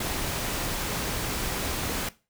pink noise, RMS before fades -30 dBFS, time 0-2.09 s, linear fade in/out 5 ms, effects noise-tail reverb RT60 0.3 s tail -18 dB re dry

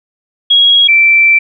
sine tone pair in turn, 3306 / 2338 Hz, G#7 / D7, -9 / -8 cents, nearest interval tritone, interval 599 cents, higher first, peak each -4 dBFS, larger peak neither, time 0.5-0.88 / 0.88-1.39 s, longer second, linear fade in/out 10 ms, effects none

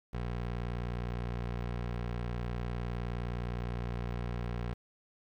20% pulse tone, 59.6 Hz, A#1, 39 cents sharp, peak -29 dBFS, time 0.13-4.74 s, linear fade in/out 10 ms, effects low-pass 3000 Hz 12 dB/octave + 10-bit

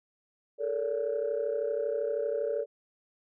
sine tone cluster, 428.6 / 461.3 / 572 Hz, A4 / A#4 / D5, -45 / -18 / -46 cents, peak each -33 / -31 / -31 dBFS, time 0.58-2.66 s, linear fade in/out 50 ms, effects tanh soft clip ceiling -21 dBFS

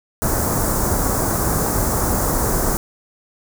pink band-stop noise, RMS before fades -19 dBFS, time 0.22-2.77 s, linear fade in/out 0 ms, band 1400 to 6400 Hz, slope 24 dB/octave, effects none

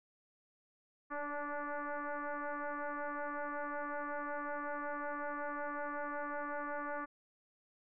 sine tone with frequency modulation, 293.7 Hz, D4, in tune, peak -37 dBFS, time 1.1-7.06 s, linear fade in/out 20 ms, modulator 291 Hz, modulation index 4.7, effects none

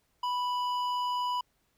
sine tone with hard clipping, 987.8 Hz, B5, in tune, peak -30 dBFS, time 0.23-1.41 s, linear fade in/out 5 ms, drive 9 dB, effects pink hiss -73 dBFS RMS until 1.77 s

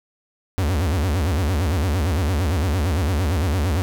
45% pulse tone with vibrato, 83 Hz, E2, 12 cents sharp, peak -18 dBFS, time 0.58-3.82 s, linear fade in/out 0 ms, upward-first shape sine, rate 8.8 Hz, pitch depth 280 cents each way, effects none

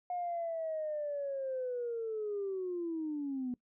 sine linear sweep, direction down, 720 to 243.5 Hz, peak -33 dBFS, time 0.1-3.54 s, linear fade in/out 2 ms, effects noise-tail reverb RT60 0.1 s tail -22 dB re dry + tanh soft clip ceiling -29 dBFS

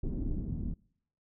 brown noise with low-pass filter sweep, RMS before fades -34 dBFS, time 0.03-0.74 s, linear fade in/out 5 ms, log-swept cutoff 330 to 210 Hz, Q 2.2, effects noise-tail reverb RT60 0.7 s tail -26 dB re dry

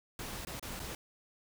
pink noise with dropouts, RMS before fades -42 dBFS, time 0.19-0.95 s, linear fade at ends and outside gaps 2 ms, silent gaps 0.45-0.47 / 0.596-0.626 / 0.795-0.799 s, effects none

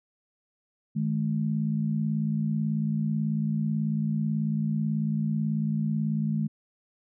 sine tone pair together, 155.18 / 213.4 Hz, D#3 / G#3, -4 / +47 cents, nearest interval tritone, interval 551 cents, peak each -27 dBFS, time 0.95-6.48 s, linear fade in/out 20 ms, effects none

